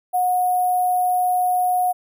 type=tone with sample-and-hold; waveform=sine; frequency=728 Hz; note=F#5; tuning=28 cents flat; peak=-16 dBFS; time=0.13-1.93 s; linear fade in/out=20 ms; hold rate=11025 Hz; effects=none

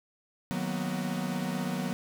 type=chord; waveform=45% pulse; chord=B major seventh; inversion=first; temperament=equal with one note detuned; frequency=155.56 / 185 / 233.1 / 249.4 Hz; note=D#3 / F#3 / A#3 / B3; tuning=0 / 0 / 0 / +17 cents; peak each=-38 / -33 / -38 / -36 dBFS; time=0.51-1.93 s; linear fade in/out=0 ms; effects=none

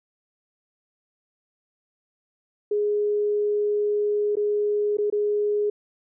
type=tone with dropouts; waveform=sine; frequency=415.7 Hz; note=G#4; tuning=2 cents sharp; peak=-20 dBFS; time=2.71-5.7 s; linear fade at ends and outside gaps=5 ms; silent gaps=4.355-4.368 / 4.971-4.984 / 5.101-5.124 s; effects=none

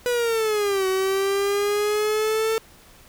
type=linear two-way sweep; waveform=45% pulse; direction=down then up; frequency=493.9 to 376 to 447.3 Hz; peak=-20 dBFS; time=0.06-2.58 s; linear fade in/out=0 ms; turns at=0.87 s; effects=pink hiss -50 dBFS RMS until 3.08 s

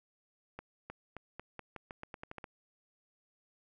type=accelerating click train; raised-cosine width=0.5 ms; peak=-28 dBFS; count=13; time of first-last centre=0.59-2.442 s; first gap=310 ms; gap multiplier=0.86; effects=none

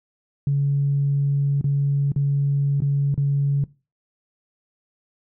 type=tone with dropouts; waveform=sine; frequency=140.9 Hz; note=C#3; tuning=29 cents sharp; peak=-16 dBFS; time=0.47-3.64 s; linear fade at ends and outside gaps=2 ms; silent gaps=1.612-1.642 / 2.119-2.161 / 2.804-2.82 / 3.143-3.177 s; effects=noise-tail reverb RT60 0.3 s tail -21 dB re dry + tanh soft clip ceiling -12 dBFS

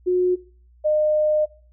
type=tone pair in turn; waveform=sine; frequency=362.5 / 609.6 Hz; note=F#4 / D#5; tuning=-35 / -36 cents; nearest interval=major sixth; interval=899 cents; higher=second; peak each=-16 dBFS; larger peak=neither; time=0.06-0.36 / 0.84-1.46 s; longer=second; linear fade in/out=20 ms; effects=noise-tail reverb RT60 0.4 s tail -19 dB re dry + added 60 Hz sine -50 dBFS peak until 1.72 s

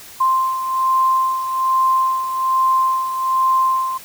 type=beating tone pair; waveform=sine; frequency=1046.5 / 1047.7 Hz; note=C6 / C6; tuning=0 / +2 cents; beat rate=1.2 Hz; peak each=-15 / -22 dBFS; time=0.2-3.98 s; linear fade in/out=10 ms; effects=white hiss -39 dBFS RMS until 4.04 s

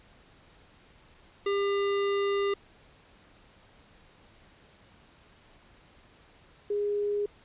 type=tone pair in turn; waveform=square / sine; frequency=400 / 411.2 Hz; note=G4 / G#4; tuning=+35 / -17 cents; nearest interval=unison; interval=48 cents; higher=second; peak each=-26 dBFS; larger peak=neither; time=1.46-2.54 / 6.7-7.26 s; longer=first; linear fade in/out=5 ms; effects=pink hiss -58 dBFS RMS until 7.44 s + resampled to 8000 Hz

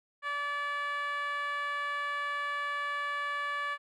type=tone with band-pass filter; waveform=10% pulse; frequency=577 Hz; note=D5; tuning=31 cents flat; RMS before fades=-34 dBFS; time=0.22-3.78 s; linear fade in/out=50 ms; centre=1400 Hz; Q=3.8; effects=none

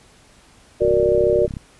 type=chord; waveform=sine; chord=Gb augmented; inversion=none; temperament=equal; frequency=370 / 466.2 / 587.3 Hz; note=Gb4 / Bb4 / D5; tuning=0 / 0 / 0 cents; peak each=-18 dBFS; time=0.8-1.47 s; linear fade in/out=20 ms
type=click train; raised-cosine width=5 ms; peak=-17 dBFS; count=26; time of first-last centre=0.82-1.569 s; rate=33.4 Hz
effects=pink hiss -51 dBFS RMS until 1.79 s + resampled to 24000 Hz

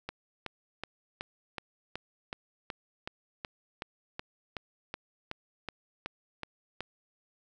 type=click train; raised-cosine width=0.3 ms; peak=-20 dBFS; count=19; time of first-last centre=0.09-6.806 s; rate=2.68 Hz; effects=none

